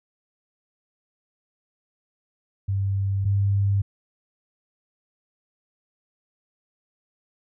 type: tone pair in turn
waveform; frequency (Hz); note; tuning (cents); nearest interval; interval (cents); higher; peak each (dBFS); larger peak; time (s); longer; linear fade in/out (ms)
sine; 98.1 / 99.53; G2 / G2; +2 / +27; unison; 25; second; -21 / -18; second; 2.68-3.25 / 3.25-3.82; neither; 10
effects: none